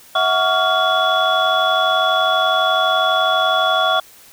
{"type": "tone cluster", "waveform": "sine", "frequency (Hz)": [647, 739, 1129, 1398, 3401], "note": ["E5", "F#5", "C#6", "F6", "G#7"], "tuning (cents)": [-32, -2, 31, 1, 40], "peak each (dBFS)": -19, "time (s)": [0.15, 4], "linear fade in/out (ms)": 5, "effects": ["tanh soft clip ceiling -6 dBFS", "white hiss -45 dBFS RMS until 4.32 s"]}